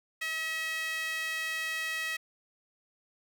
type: tone with high-pass filter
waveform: sawtooth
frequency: 641 Hz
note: E5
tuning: 49 cents flat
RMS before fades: -34 dBFS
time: 0.21-2.17 s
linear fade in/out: 10 ms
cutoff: 2100 Hz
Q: 4.1
effects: none